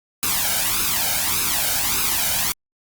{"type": "noise with flanger", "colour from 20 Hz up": "white", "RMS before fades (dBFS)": -21, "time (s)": [0.23, 2.52], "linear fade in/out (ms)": 0, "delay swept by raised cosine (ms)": [0.77, 1.35], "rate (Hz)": 1.7, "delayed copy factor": 0.75, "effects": ["Opus 48 kbps"]}